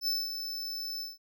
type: tone with ADSR envelope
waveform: square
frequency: 5274 Hz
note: E8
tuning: in tune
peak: -27 dBFS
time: 0.01-1.18 s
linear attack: 64 ms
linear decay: 210 ms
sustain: -8 dB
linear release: 170 ms
effects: none